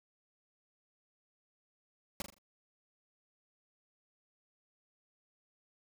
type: noise with echo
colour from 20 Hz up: pink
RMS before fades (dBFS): -38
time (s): 2.2-2.22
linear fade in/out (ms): 2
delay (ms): 41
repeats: 4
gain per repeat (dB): -8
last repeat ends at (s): 2.384
effects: none